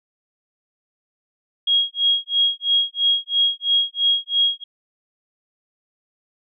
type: tone with tremolo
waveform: sine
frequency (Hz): 3285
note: G#7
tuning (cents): -20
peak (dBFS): -13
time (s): 1.67-4.64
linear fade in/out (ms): 5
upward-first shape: sine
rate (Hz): 3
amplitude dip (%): 100
effects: none